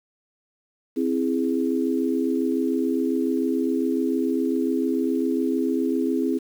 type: chord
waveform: sine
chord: C augmented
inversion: none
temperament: equal with one note detuned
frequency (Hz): 262.5 / 329.6 / 415.3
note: C4 / E4 / G#4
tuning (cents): +6 / 0 / 0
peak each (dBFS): -23 / -25 / -27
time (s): 0.96-6.39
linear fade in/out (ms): 20
effects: 8-bit